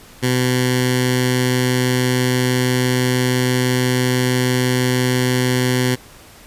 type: tone with notch filter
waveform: 10% pulse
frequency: 126.1 Hz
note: B2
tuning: 36 cents sharp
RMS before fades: -17 dBFS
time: 0.22-5.96 s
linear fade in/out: 20 ms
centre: 670 Hz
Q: 0.9
effects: pink hiss -43 dBFS RMS until 6.46 s + resampled to 32000 Hz